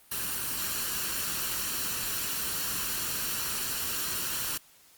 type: noise with comb filter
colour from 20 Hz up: white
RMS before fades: -32 dBFS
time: 0.11-4.58 s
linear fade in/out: 10 ms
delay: 0.7 ms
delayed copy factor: +0.5
effects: white hiss -58 dBFS RMS until 4.97 s + Opus 32 kbps